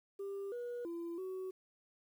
sine tone with pitch steps, 396.1 / 482.8 / 339.1 / 374.9 Hz, G4 / B4 / E4 / F#4, +18 / -39 / +49 / +23 cents, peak -37 dBFS, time 0.19-1.51 s, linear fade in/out 10 ms, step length 330 ms, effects tanh soft clip ceiling -38 dBFS + 11-bit

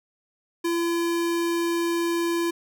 square tone, 339.4 Hz, F4, 49 cents flat, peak -23 dBFS, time 0.64-2.51 s, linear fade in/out 10 ms, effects none

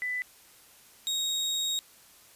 sine / 30% pulse tone pair in turn, 1994 / 3764 Hz, B6 / A#7, +16 / +16 cents, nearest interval major seventh, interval 1100 cents, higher second, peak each -29 / -25 dBFS, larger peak second, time 0.02-0.22 / 1.07-1.79 s, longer second, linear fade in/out 0 ms, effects white hiss -56 dBFS RMS until 2.35 s + resampled to 32000 Hz

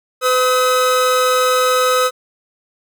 45% pulse tone pair together, 506 / 1275 Hz, B4 / D#6, +42 / +42 cents, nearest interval octave + major third, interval 1600 cents, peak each -15 dBFS, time 0.21-2.11 s, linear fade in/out 50 ms, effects none

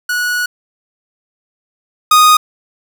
45% pulse tone pair in turn, 1465 / 1239.9 Hz, F#6 / D#6, -18 / -6 cents, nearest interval minor third, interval 288 cents, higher first, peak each -14 / -5 dBFS, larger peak second, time 0.09-0.46 / 2.11-2.37 s, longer first, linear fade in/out 5 ms, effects none

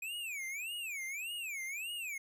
square tone with vibrato, 2454 Hz, D#7, 25 cents flat, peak -39 dBFS, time 0.02-2.18 s, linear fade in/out 5 ms, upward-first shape sine, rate 1.7 Hz, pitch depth 280 cents each way, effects none

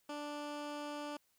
15% pulse tone with low-pass filter, 293.7 Hz, D4, in tune, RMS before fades -43 dBFS, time 0.09-1.17 s, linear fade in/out 5 ms, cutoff 8600 Hz, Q 0.57, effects white hiss -75 dBFS RMS until 1.38 s

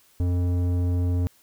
square tone with low-pass filter, 88.6 Hz, F2, 25 cents sharp, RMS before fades -23 dBFS, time 0.2-1.27 s, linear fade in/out 0 ms, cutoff 400 Hz, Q 0.66, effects white hiss -59 dBFS RMS until 1.42 s

